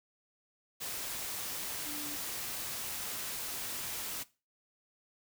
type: tone in noise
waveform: sine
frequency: 293.7 Hz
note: D4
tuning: in tune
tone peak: -44 dBFS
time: 1.85-2.17 s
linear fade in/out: 20 ms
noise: white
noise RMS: -39 dBFS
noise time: 0.8-4.24 s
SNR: -8 dB
effects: noise-tail reverb RT60 0.3 s tail -19 dB re dry